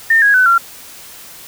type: tone with pitch steps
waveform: sine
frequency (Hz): 1813 / 1653 / 1507 / 1374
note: A#6 / G#6 / F#6 / F6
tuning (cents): -49 / -9 / +31 / -29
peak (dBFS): -7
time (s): 0.1-0.58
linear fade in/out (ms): 5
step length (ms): 120
effects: white hiss -36 dBFS RMS until 1.47 s